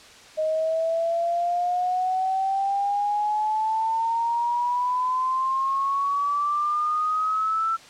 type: exponential sweep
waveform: sine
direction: up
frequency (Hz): 622.3 to 1338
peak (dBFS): -21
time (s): 0.37-7.77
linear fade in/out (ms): 20
effects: white hiss -47 dBFS RMS until 7.89 s + low-pass 6000 Hz 12 dB/octave